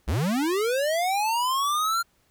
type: linear sweep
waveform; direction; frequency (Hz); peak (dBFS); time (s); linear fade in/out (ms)
square; up; 51.91 to 1396.9; -23; 0.07-2.03; 20
effects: pink hiss -66 dBFS RMS until 2.3 s